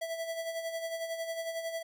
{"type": "tone with tremolo", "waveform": "square", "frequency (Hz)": 659.3, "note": "E5", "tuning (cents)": 0, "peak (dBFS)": -33, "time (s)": [0.01, 1.83], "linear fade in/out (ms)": 10, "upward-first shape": "sine", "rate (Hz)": 11, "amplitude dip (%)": 55, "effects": []}